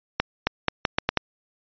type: accelerating click train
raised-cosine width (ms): 0.3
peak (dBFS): -3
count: 7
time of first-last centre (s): 0.2-1.173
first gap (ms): 270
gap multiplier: 0.79
effects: resampled to 11025 Hz